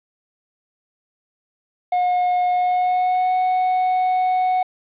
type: tone with pitch glide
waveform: triangle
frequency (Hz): 721 to 738.7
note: F#5 to F#5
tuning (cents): -45 to -3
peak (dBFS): -14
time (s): 1.92-4.63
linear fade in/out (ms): 5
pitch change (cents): +42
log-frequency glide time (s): 2.5-3.34
effects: resampled to 8000 Hz + 8-bit